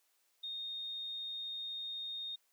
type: tone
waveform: sine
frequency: 3692 Hz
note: A#7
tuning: 17 cents flat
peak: -39 dBFS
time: 0.43-2.36 s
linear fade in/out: 10 ms
effects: white hiss -75 dBFS RMS until 2.52 s + high-pass 400 Hz 12 dB/octave